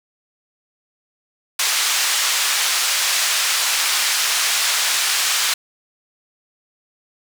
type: band-pass noise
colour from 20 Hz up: white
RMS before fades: -19 dBFS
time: 1.59-5.54 s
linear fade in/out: 5 ms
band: 1100 to 7100 Hz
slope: 12 dB/octave
effects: none